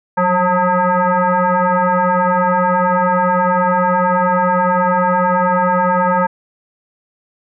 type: tone with frequency modulation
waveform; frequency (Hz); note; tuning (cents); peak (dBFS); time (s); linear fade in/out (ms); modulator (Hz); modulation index
sine; 185.1; F#3; +1; -11; 0.17-6.27; 10; 361; 3.5
effects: none